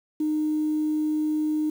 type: tone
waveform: sine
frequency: 306.7 Hz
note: D#4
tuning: 25 cents flat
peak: -21 dBFS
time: 0.2-1.7 s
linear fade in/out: 5 ms
effects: tanh soft clip ceiling -17 dBFS + 8-bit